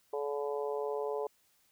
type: harmonic tone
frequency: 143.5 Hz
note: D3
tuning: 40 cents flat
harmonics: 3 / 4 / 5 / 6 / 7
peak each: -34 / -39 / -44 / -43 / -45 dBFS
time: 0.13-1.27 s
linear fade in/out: 5 ms
effects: white hiss -70 dBFS RMS until 1.71 s